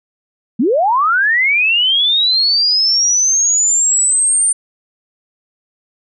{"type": "linear sweep", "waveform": "sine", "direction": "up", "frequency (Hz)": [196, 9010], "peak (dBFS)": -10, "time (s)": [0.59, 4.53], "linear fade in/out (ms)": 10, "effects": []}